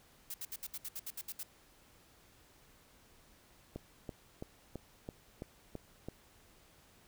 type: noise bursts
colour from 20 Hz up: blue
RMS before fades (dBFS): -42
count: 11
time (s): 0.3-1.432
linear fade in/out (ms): 5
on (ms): 42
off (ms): 67
type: click train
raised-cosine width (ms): 2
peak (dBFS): -28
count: 8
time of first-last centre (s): 3.76-6.086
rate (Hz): 3.01
effects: pink hiss -64 dBFS RMS until 7.07 s